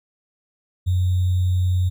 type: tone with sample-and-hold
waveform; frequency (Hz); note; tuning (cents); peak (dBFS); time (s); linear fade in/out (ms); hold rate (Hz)
sine; 91.1; F#2; -26; -16; 0.86-1.9; 20; 3675
effects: none